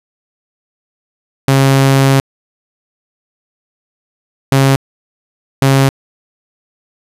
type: tone bursts at uneven times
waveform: sawtooth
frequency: 135.7 Hz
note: C#3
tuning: 36 cents flat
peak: -3 dBFS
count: 3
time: 1.48-2.2 / 4.52-4.76 / 5.62-5.89 s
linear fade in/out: 2 ms
effects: resampled to 32000 Hz + 7-bit